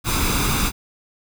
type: noise with comb filter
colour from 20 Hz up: pink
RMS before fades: -20 dBFS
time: 0.04-0.72 s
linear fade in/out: 50 ms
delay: 0.81 ms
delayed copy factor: +0.6
effects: none